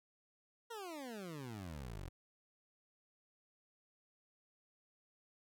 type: exponential sweep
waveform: 20% pulse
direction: down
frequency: 480.4 to 41.71 Hz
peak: -40 dBFS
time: 0.7-2.09 s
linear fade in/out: 10 ms
effects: none